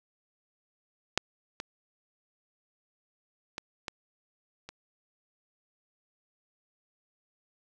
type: clicks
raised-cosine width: 0.2 ms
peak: -6 / -18 / -18 / -17 / -25 dBFS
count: 5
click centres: 1.176 / 1.601 / 3.581 / 3.882 / 4.69 s
effects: none